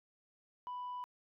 sine tone, 990 Hz, B5, 4 cents sharp, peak -38 dBFS, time 0.67-1.04 s, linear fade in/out 0 ms, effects tanh soft clip ceiling -38 dBFS

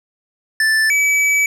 square tone pair in turn, 1760 / 2291 Hz, A6 / D7, 0 / -44 cents, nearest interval perfect fourth, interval 456 cents, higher second, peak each -13 dBFS, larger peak neither, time 0.6-0.9 / 0.9-1.46 s, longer second, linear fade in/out 2 ms, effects low-pass 11000 Hz 12 dB/octave + 9-bit

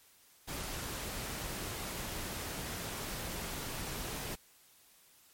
pink noise, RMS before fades -40 dBFS, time 0.47-4.36 s, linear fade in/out 20 ms, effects white hiss -63 dBFS RMS until 5.33 s + MP3 64 kbps

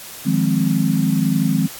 sine chord, F minor seventh, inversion third, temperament equal with one note detuned, 155.56 / 177.05 / 207.7 / 261.6 Hz, Eb3 / F3 / Ab3 / C4, 0 / +24 / 0 / 0 cents, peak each -20 dBFS, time 0.25-1.68 s, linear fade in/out 20 ms, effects white hiss -35 dBFS RMS until 1.79 s + AAC 64 kbps

